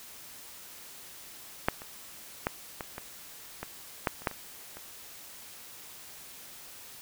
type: clicks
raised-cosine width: 0.5 ms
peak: -8 / -28 / -12 / -20 / -22 / -20 / -10 / -30 / -11 / -27 / -28 dBFS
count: 11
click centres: 1.685 / 1.819 / 2.469 / 2.808 / 2.981 / 3.63 / 4.072 / 4.22 / 4.272 / 4.313 / 4.77 s
effects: white hiss -48 dBFS RMS until 7.01 s